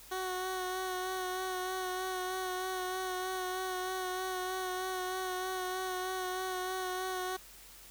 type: tone with vibrato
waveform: 15% pulse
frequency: 370.7 Hz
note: F#4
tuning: 3 cents sharp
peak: -28 dBFS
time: 0.11-7.37 s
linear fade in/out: 10 ms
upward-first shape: sine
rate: 3.2 Hz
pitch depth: 19 cents each way
effects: added 47 Hz sine -61 dBFS peak until 7.9 s + white hiss -54 dBFS RMS until 7.9 s